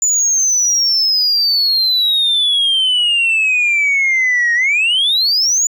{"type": "exponential two-way sweep", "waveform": "sine", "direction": "down then up", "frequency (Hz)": [7040, 1864.7, 7040], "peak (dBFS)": -9, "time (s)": [0.02, 5.67], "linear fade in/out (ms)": 2, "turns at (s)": 4.54, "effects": ["tanh soft clip ceiling -9 dBFS"]}